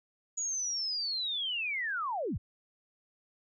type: linear sweep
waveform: sine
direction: down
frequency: 6850 to 42.81 Hz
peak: -31 dBFS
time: 0.37-2.38 s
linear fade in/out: 10 ms
effects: none